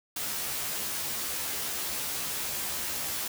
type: noise with comb filter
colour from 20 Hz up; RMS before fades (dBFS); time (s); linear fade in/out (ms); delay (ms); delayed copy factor
white; -33; 0.16-3.28; 5; 14; +0.85
effects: none